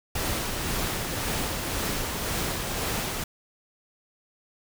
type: noise with tremolo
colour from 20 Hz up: pink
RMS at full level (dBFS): -28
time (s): 0.15-3.24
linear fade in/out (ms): 5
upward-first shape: sine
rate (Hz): 1.9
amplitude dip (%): 30
effects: none